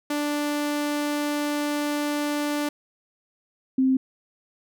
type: tone pair in turn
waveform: sawtooth / sine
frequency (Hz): 293.7 / 262.2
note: D4 / C4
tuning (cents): 0 / +4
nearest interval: major second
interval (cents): 196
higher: first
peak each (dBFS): -20 / -17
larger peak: second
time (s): 0.1-2.69 / 3.78-3.97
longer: first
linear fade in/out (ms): 5
effects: none